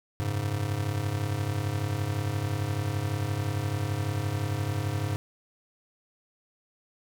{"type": "chord", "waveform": "square", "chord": "F# suspended second", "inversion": "none", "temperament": "just", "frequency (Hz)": [92.5, 104.06, 138.75], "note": ["F#2", "G#2", "C#3"], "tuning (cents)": [0, 4, 2], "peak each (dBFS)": [-36, -30, -34], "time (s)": [0.2, 5.16], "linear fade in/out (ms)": 0, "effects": []}